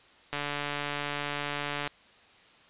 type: click train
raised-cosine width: 0.3 ms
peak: -16 dBFS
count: 225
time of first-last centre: 0.33-1.875 s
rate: 145 Hz
effects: white hiss -57 dBFS RMS until 2.69 s + resampled to 8000 Hz